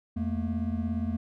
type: tone cluster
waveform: triangle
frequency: 84.9 / 217.7 / 234.9 Hz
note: F2 / A3 / A#3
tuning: -48 / -18 / +13 cents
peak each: -30 dBFS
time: 0.16-1.17 s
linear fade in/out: 10 ms
effects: none